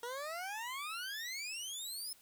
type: exponential sweep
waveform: 20% pulse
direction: up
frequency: 466.2 to 5274 Hz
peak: -35 dBFS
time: 0.03-2.13 s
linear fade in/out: 2 ms
effects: white hiss -64 dBFS RMS until 2.21 s